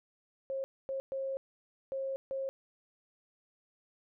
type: tone bursts at uneven times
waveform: sine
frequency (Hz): 538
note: C5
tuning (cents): +48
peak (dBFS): -33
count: 5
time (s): 0.5-0.64 / 0.89-1 / 1.12-1.37 / 1.92-2.16 / 2.31-2.49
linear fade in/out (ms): 0
effects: none